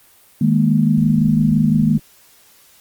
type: chord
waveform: sine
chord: D# suspended fourth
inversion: none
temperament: just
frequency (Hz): 155.56 / 207.4 / 233.3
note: D#3 / G#3 / A#3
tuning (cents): 0 / -2 / +2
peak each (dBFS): -16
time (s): 0.41-1.98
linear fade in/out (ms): 5
effects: white hiss -50 dBFS RMS until 2.8 s + Opus 24 kbps